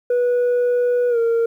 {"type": "tone with pitch glide", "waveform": "sine", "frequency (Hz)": [488.8, 461.9], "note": ["B4", "A#4"], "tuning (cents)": [-18, -16], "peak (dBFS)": -12, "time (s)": [0.1, 1.46], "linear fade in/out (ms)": 5, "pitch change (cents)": -98, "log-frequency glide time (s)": [1.09, 1.18], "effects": ["tanh soft clip ceiling -14 dBFS", "9-bit"]}